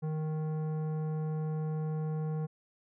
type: tone with tanh clipping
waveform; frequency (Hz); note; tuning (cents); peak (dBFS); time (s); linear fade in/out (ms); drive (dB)
sine; 155.56; D#3; 0; -33; 0.02-2.47; 20; 13
effects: none